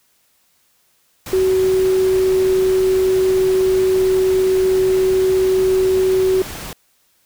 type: tone in noise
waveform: sine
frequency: 375.8 Hz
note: F#4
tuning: 27 cents sharp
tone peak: -12 dBFS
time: 1.33-6.42 s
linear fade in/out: 2 ms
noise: pink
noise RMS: -30 dBFS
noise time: 1.26-6.73 s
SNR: +15 dB
effects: white hiss -60 dBFS RMS until 7.25 s